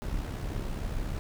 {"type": "noise with amplitude modulation", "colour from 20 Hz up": "brown", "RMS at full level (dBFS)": -31, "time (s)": [0.02, 1.19], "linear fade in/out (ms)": 0, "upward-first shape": "sine", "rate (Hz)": 66.6, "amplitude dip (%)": 50, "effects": []}